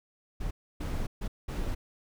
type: noise bursts at uneven times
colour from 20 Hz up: brown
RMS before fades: -32 dBFS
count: 4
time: 0.4-0.51 / 0.8-1.07 / 1.21-1.28 / 1.48-1.75 s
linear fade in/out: 10 ms
effects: none